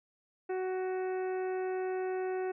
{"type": "harmonic tone", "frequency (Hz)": 372.6, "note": "F#4", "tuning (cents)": 12, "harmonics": [1, 2, 3, 4, 5, 6, 7], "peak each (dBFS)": [-32, -40, -52, -48, -51, -57, -56], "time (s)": [0.49, 2.52], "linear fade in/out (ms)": 10, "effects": []}